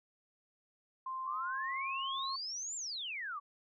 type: tone with pitch glide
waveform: sine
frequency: 1046.5 to 1077.8 Hz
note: C6 to C#6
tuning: 0 to -49 cents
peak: -37 dBFS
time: 1.06-2.36 s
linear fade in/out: 5 ms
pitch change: +51 cents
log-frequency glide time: 1.44-1.73 s
type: exponential two-way sweep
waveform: sine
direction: up then down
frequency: 1099 to 7459 to 1099 Hz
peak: -38 dBFS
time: 1.26-3.4 s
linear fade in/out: 20 ms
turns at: 2.76 s
effects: none